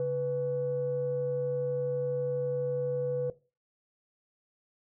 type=tone pair together; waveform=sine; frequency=138.96 / 495.2 Hz; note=C#3 / B4; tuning=+5 / +5 cents; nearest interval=octave + minor seventh; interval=2200 cents; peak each=-34 / -27 dBFS; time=0-3.3 s; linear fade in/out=2 ms; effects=noise-tail reverb RT60 0.3 s tail -18 dB re dry + tanh soft clip ceiling -22 dBFS